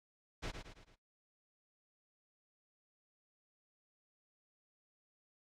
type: noise with echo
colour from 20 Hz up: pink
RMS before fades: -41 dBFS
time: 0.42-0.52 s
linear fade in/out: 20 ms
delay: 110 ms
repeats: 4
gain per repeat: -6 dB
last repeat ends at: 0.96 s
effects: noise-tail reverb RT60 0.2 s tail -23 dB re dry + low-pass 5000 Hz 12 dB/octave